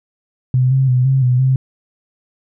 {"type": "tone with pitch steps", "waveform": "sine", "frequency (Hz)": [127.7, 133.2, 126.1, 133.7, 125.1, 131.4], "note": ["C3", "C3", "B2", "C3", "B2", "C3"], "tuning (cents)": [-42, 31, 36, 38, 23, 8], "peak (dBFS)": -10, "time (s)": [0.54, 1.56], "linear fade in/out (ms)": 2, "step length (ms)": 170, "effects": []}